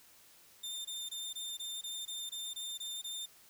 sawtooth tone bursts, 3605 Hz, A7, 41 cents sharp, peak -36 dBFS, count 11, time 0.63-3.26 s, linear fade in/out 10 ms, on 220 ms, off 21 ms, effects white hiss -61 dBFS RMS until 3.49 s

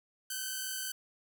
5% pulse tone pair together, 1517 / 1560.5 Hz, F#6 / G6, +43 / -8 cents, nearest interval unison, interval 49 cents, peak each -26 / -29 dBFS, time 0.3-0.92 s, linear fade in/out 5 ms, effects none

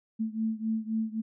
sine beating tone pair, 220 / 223.8 Hz, A3 / A3, 0 / +30 cents, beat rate 3.8 Hz, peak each -30 / -32 dBFS, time 0.19-1.22 s, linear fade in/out 20 ms, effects none

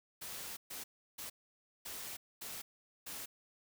white noise bursts at uneven times, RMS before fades -45 dBFS, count 6, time 0.21-0.57 / 0.7-0.84 / 1.18-1.3 / 1.85-2.17 / 2.41-2.62 / 3.06-3.26 s, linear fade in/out 10 ms, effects none

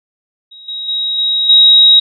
sine tone with level steps, 3808 Hz, A#7, 36 cents sharp, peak -33 / -20 / -14 / -11 / -3 dBFS, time 0.51-2 s, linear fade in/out 10 ms, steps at 0.68 / 0.88 / 1.18 / 1.49 s, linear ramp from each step 5 ms, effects none

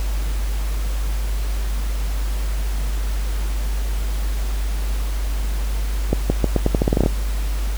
accelerating click train, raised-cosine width 2 ms, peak -3 dBFS, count 13, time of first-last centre 6.13-7.061 s, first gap 170 ms, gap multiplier 0.84, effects added 50 Hz sine -19 dBFS peak until 7.77 s + pink hiss -35 dBFS RMS until 7.77 s

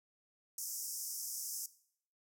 pink band-pass noise, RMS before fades -42 dBFS, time 0.58-1.66 s, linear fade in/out 2 ms, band 5200 to 16000 Hz, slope 96 dB/octave, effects noise-tail reverb RT60 0.6 s tail -17 dB re dry

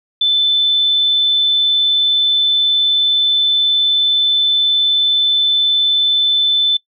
sine tone, 3521 Hz, A7, in tune, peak -10 dBFS, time 0.21-6.77 s, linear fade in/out 5 ms, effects noise-tail reverb RT60 0.1 s tail -22 dB re dry

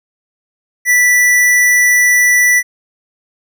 square tone, 1969 Hz, B6, 6 cents flat, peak -8 dBFS, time 0.85-2.63 s, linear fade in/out 50 ms, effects none

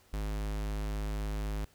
square tone, 51.91 Hz, G#1, in tune, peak -33 dBFS, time 0.13-1.65 s, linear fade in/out 5 ms, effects pink hiss -64 dBFS RMS until 1.74 s

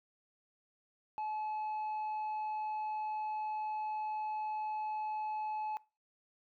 sine tone with tanh clipping, 858 Hz, A5, 44 cents flat, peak -36 dBFS, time 1.18-5.77 s, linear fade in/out 0 ms, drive 3 dB, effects noise-tail reverb RT60 0.3 s tail -22 dB re dry

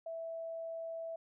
sine tone, 658 Hz, E5, 3 cents flat, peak -39 dBFS, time 0.06-1.16 s, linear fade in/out 5 ms, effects none

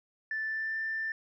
sine tone with pitch glide, 1760 to 1779.4 Hz, A6 to A6, 0 to +19 cents, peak -30 dBFS, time 0.31-1.12 s, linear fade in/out 2 ms, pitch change +19 cents, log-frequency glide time 0.45-0.76 s, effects tanh soft clip ceiling -26 dBFS

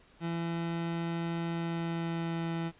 30% pulse tone with pitch glide, 167.9 to 166.16 Hz, E3 to E3, +32 to +14 cents, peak -29 dBFS, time 0.2-2.72 s, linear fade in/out 50 ms, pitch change -18 cents, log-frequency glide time 1.49-2.5 s, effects pink hiss -61 dBFS RMS until 2.79 s + resampled to 8000 Hz

